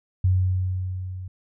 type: tone with level ramp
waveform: sine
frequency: 92.5 Hz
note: F#2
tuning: in tune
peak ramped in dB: -15 to -32 dBFS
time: 0.24-1.28 s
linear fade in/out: 5 ms
effects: none